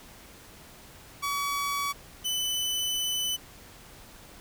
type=tone pair in turn; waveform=sawtooth; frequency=1135 / 3004 Hz; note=C#6 / F#7; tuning=+41 / +26 cents; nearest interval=octave + perfect fourth; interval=1685 cents; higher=second; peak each=-24 / -24 dBFS; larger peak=neither; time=1.22-1.93 / 2.24-3.37 s; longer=second; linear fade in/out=20 ms; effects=pink hiss -50 dBFS RMS until 4.4 s